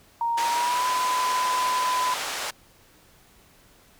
sine tone with pitch glide, 932.3 to 1005 Hz, A#5 to B5, 0 to +30 cents, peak -22 dBFS, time 0.21-2.14 s, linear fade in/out 2 ms, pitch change +130 cents, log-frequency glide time 0.45-0.87 s
pink band-pass noise, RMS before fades -31 dBFS, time 0.37-2.51 s, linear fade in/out 10 ms, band 710 to 8600 Hz, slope 12 dB/octave
effects pink hiss -56 dBFS RMS until 3.99 s

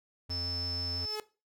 square tone with vibrato, 87.2 Hz, F2, 2 cents flat, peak -38 dBFS, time 0.29-1.06 s, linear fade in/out 10 ms, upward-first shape sine, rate 6.1 Hz, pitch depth 13 cents each way
sine tone, 5274 Hz, E8, in tune, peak -34 dBFS, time 0.3-1.16 s, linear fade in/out 10 ms
sawtooth tone with exponential growth, 426.9 Hz, G#4, 48 cents sharp, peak -29 dBFS, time 0.85-1.2 s, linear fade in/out 2 ms, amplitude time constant 74 ms
effects noise-tail reverb RT60 0.3 s tail -18 dB re dry

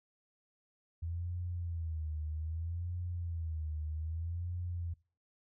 sine tone with vibrato, 82.41 Hz, E2, in tune, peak -35 dBFS, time 1.02-4.94 s, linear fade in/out 10 ms, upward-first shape sine, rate 0.63 Hz, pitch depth 120 cents each way, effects noise-tail reverb RT60 0.4 s tail -24 dB re dry

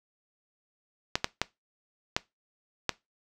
clicks, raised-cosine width 0.2 ms, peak -7 dBFS, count 5, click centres 1.155 / 1.244 / 1.416 / 2.165 / 2.893 s, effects noise-tail reverb RT60 0.2 s tail -20 dB re dry

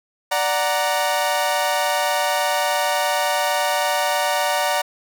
sawtooth chord, D augmented, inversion none, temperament equal, 587.3 / 740 / 932.3 Hz, D5 / F#5 / A#5, 0 / 0 / 0 cents, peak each -19 dBFS, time 0.31-4.82 s, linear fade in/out 10 ms, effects none

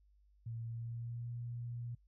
sine tone with pitch glide, 114.9 to 119.36 Hz, A#2 to A#2, -25 to +41 cents, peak -40 dBFS, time 0.46-1.95 s, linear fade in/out 5 ms, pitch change +66 cents, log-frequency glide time 0.64-1.3 s, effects noise-tail reverb RT60 0.1 s tail -26 dB re dry + added 50 Hz sine -65 dBFS peak until 2.07 s

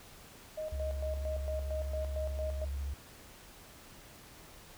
sine tone with tremolo, 622.3 Hz, D#5, in tune, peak -35 dBFS, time 0.57-2.65 s, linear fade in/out 10 ms, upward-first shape square, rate 4.4 Hz, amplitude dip 70%
sine tone with vibrato, 69.3 Hz, C#2, in tune, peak -34 dBFS, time 0.72-2.94 s, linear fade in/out 5 ms, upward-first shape sine, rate 14 Hz, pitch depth 39 cents each way
effects pink hiss -54 dBFS RMS until 4.77 s

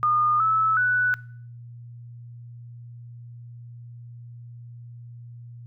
sine tone with pitch steps, 1220 / 1304 / 1485 Hz, D#6 / E6 / F#6, -34 / -19 / +6 cents, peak -18 dBFS, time 0.03-1.14 s, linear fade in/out 0 ms, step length 370 ms, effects noise-tail reverb RT60 0.6 s tail -23 dB re dry + added 119 Hz sine -39 dBFS peak until 5.66 s

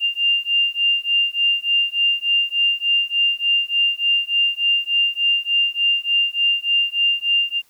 sine beating tone pair, 2794 / 2797.4 Hz, F7 / F7, 0 / +2 cents, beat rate 3.4 Hz, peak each -19 dBFS, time 0-7.62 s, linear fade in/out 50 ms, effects white hiss -58 dBFS RMS until 7.69 s

